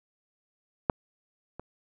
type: clicks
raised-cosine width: 1 ms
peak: -8 / -25 dBFS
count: 2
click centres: 0.898 / 1.596 s
effects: none